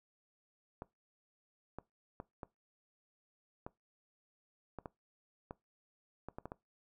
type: clicks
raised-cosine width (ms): 1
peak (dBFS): -29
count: 12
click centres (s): 0.821 / 1.786 / 2.201 / 2.432 / 3.665 / 4.787 / 4.858 / 5.509 / 6.286 / 6.385 / 6.456 / 6.519
effects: noise-tail reverb RT60 0.2 s tail -21 dB re dry